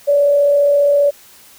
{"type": "tone with frequency modulation", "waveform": "sine", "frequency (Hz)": 573, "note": "D5", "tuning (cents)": -43, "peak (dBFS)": -9, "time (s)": [0.07, 1.11], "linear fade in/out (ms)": 20, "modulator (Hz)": 34.9, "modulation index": 0.25, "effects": ["white hiss -44 dBFS RMS until 1.58 s"]}